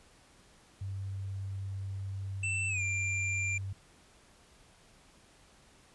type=tone; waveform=sine; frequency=97.3 Hz; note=G2; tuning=12 cents flat; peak=-35 dBFS; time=0.81-3.73 s; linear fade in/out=5 ms
type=tone with pitch glide; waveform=square; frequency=2669 to 2378 Hz; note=E7 to D7; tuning=+21 to +21 cents; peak=-32 dBFS; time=2.43-3.58 s; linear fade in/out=5 ms; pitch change=-200 cents; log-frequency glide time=2.68-2.82 s
effects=pink hiss -61 dBFS RMS until 5.94 s + resampled to 24000 Hz